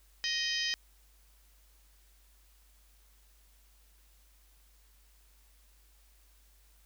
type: harmonic tone with a mistuned harmonic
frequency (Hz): 624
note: D#5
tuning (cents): +5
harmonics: 3 / 4 / 5 / 6 / 7 / 8 / 9 / 10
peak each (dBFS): -36 / -41 / -36 / -42 / -45 / -35 / -46 / -45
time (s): 0.24-0.74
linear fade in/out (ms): 0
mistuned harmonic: 6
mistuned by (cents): +33
effects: added 50 Hz sine -61 dBFS peak until 6.85 s + white hiss -67 dBFS RMS until 6.85 s